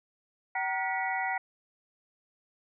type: tone cluster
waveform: sine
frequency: 762 / 938 / 1440 / 1947 / 2229 Hz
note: G5 / A#5 / F#6 / B6 / C#7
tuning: -49 / +11 / -47 / -25 / +9 cents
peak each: -32 / -37 / -39 / -33 / -38 dBFS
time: 0.55-1.38 s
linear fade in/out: 5 ms
effects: none